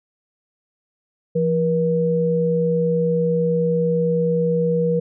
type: tone pair together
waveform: sine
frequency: 169.6 / 479.7 Hz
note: E3 / A#4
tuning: +50 / +50 cents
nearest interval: octave + tritone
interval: 1800 cents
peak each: -20 / -18 dBFS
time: 1.35-5 s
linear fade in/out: 10 ms
effects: none